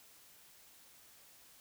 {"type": "silence", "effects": ["white hiss -61 dBFS RMS until 1.6 s"]}